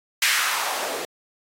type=noise with band-pass filter sweep; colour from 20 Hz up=blue; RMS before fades=-24 dBFS; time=0.22-1.05 s; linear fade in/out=2 ms; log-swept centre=2200 to 390 Hz; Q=1.9; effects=AAC 48 kbps